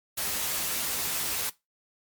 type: noise with comb filter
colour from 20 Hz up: white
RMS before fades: -30 dBFS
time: 0.17-1.5 s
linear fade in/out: 10 ms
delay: 12 ms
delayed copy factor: +0.5
effects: noise-tail reverb RT60 0.2 s tail -19 dB re dry + MP3 96 kbps